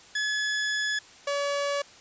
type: tone pair in turn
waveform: sawtooth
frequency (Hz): 1704 / 568.6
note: G#6 / C#5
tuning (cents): +44 / +44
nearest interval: octave + perfect fifth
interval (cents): 1900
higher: first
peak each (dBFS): -22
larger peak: neither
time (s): 0.15-0.99 / 1.27-1.82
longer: first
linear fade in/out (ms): 5
effects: white hiss -51 dBFS RMS until 2 s + resampled to 16000 Hz